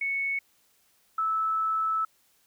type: tone pair in turn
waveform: sine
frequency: 2212 / 1308.4 Hz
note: C#7 / E6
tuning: -4 / -13 cents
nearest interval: major sixth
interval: 909 cents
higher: first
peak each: -26 / -24 dBFS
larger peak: second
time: 0.01-0.39 / 1.18-2.05 s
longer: second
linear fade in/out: 5 ms
effects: white hiss -66 dBFS RMS until 2.46 s